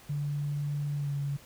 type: tone with pitch glide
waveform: sine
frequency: 145.1 to 141.46 Hz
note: D3 to C#3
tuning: -21 to +35 cents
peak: -29 dBFS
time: 0.09-1.37 s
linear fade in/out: 10 ms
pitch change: -44 cents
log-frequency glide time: 0.94-1.14 s
effects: pink hiss -54 dBFS RMS until 1.45 s